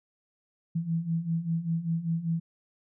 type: beating tone pair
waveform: sine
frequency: 162.4 / 167.5 Hz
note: E3 / E3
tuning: -26 / +28 cents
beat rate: 5.1 Hz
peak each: -32 / -28 dBFS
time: 0.75-2.4 s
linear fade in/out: 10 ms
effects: none